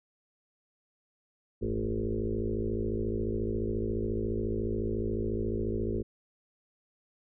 sine tone with frequency modulation, 224.1 Hz, A3, 32 cents sharp, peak -28 dBFS, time 1.61-6.03 s, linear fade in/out 20 ms, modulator 54.2 Hz, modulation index 4.1, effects none

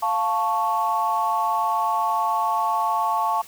sine chord, F augmented, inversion none, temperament equal, 698.5 / 880 / 1108.7 Hz, F5 / A5 / C#6, 0 / 0 / 0 cents, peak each -26 / -22 / -23 dBFS, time 0.02-3.42 s, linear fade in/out 10 ms, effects tanh soft clip ceiling -11 dBFS + white hiss -45 dBFS RMS until 3.47 s

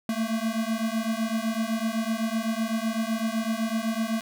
square beating tone pair, 220 / 227.9 Hz, A3 / A#3, 0 / -39 cents, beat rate 7.9 Hz, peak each -29 dBFS, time 0.09-4.21 s, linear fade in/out 2 ms, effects none

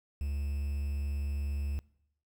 triangle tone with quantisation, 71.3 Hz, C#2, 49 cents sharp, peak -29 dBFS, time 0.21-1.79 s, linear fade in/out 0 ms, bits 9, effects noise-tail reverb RT60 0.8 s tail -23 dB re dry

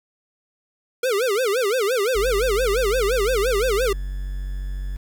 square tone with vibrato, 453.7 Hz, A#4, 47 cents flat, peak -19 dBFS, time 1.03-3.93 s, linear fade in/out 5 ms, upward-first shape sine, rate 5.8 Hz, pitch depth 260 cents each way
triangle tone, 47.07 Hz, F#1, 30 cents sharp, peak -23 dBFS, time 2.15-4.97 s, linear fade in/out 10 ms
effects 8-bit

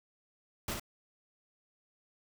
pink noise with echo, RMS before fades -36 dBFS, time 0.68-0.74 s, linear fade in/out 2 ms, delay 57 ms, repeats 1, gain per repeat -4 dB, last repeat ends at 0.797 s, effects none

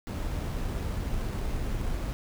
brown noise with sample-and-hold, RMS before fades -31 dBFS, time 0.07-2.13 s, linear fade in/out 0 ms, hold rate 8820 Hz, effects none

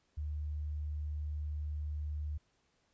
sine tone, 75 Hz, D2, 37 cents sharp, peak -35 dBFS, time 0.17-2.38 s, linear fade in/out 10 ms, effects pink hiss -75 dBFS RMS until 2.93 s + resampled to 16000 Hz

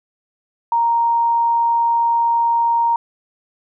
sine tone, 932.3 Hz, A#5, in tune, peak -13 dBFS, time 0.72-2.96 s, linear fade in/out 2 ms, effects none

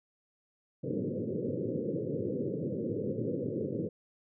white band-pass noise, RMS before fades -34 dBFS, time 0.83-3.89 s, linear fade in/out 10 ms, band 100 to 530 Hz, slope 96 dB/octave, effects none

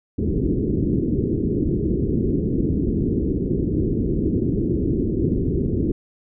white low-pass noise, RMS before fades -21 dBFS, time 0.18-5.92 s, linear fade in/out 5 ms, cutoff 390 Hz, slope 48 dB/octave, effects none

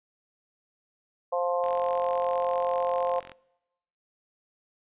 harmonic tone, 175.5 Hz, F3, 9 cents sharp, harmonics 3 / 4 / 5 / 6, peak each -27 / -30 / -35 / -33 dBFS, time 1.32-3.2 s, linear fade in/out 10 ms
click train, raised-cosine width 0.3 ms, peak -27 dBFS, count 76, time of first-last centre 1.64-3.318 s, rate 44.7 Hz
effects noise-tail reverb RT60 0.9 s tail -23 dB re dry + resampled to 8000 Hz

